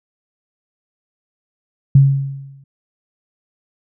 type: tone with exponential decay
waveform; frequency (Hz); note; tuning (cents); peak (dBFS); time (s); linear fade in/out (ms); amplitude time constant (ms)
sine; 137.5; C#3; -14; -3; 1.95-2.64; 5; 150
effects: none